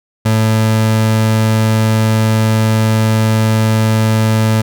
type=tone; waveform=30% pulse; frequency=110 Hz; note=A2; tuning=in tune; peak=-7 dBFS; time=0.25-4.62 s; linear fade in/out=10 ms; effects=none